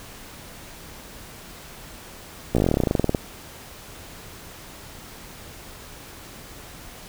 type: slowing click train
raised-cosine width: 2 ms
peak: -6 dBFS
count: 20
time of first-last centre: 2.55-3.148 s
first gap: 16 ms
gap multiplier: 1.07
effects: pink hiss -42 dBFS RMS until 7.08 s